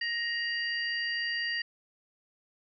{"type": "tone cluster", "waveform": "sine", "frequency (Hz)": [1873, 2833, 4717], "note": ["A#6", "F7", "D8"], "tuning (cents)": [8, 24, 7], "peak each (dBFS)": [-31, -38, -36], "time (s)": [0.01, 1.62], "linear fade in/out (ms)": 5, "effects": []}